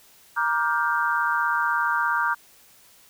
sine chord, G minor seventh, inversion first, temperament just, 940.8 / 1176 / 1411.2 / 1568 Hz, Bb5 / D6 / F6 / G6, +16 / +2 / +18 / 0 cents, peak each -26 dBFS, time 0.36-2.35 s, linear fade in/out 20 ms, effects white hiss -54 dBFS RMS until 3.09 s

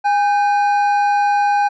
triangle tone pair together, 817.9 / 1544 Hz, G#5 / G6, -27 / -27 cents, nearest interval major seventh, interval 1100 cents, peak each -11 / -22 dBFS, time 0.04-1.69 s, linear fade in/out 20 ms, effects resampled to 16000 Hz

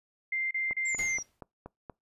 sine tone bursts, 2093 Hz, C7, in tune, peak -28 dBFS, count 4, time 0.32-1.179 s, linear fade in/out 5 ms, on 190 ms, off 33 ms
click train, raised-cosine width 1 ms, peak -28 dBFS, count 6, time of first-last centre 0.71-1.898 s, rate 4.21 Hz
sine linear sweep, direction down, 7560 to 5630 Hz, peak -35 dBFS, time 0.85-1.23 s, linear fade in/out 10 ms
pink noise with exponential decay, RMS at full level -41 dBFS, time 0.98-1.41 s, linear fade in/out 5 ms, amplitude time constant 93 ms
effects noise-tail reverb RT60 0.2 s tail -25 dB re dry + resampled to 32000 Hz

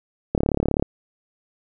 click train, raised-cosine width 2 ms, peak -6 dBFS, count 18, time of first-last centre 0.35-0.825 s, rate 35.8 Hz, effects none

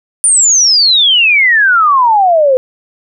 sine exponential sweep, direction down, 9397 to 502 Hz, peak -5 dBFS, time 0.24-2.57 s, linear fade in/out 0 ms, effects none

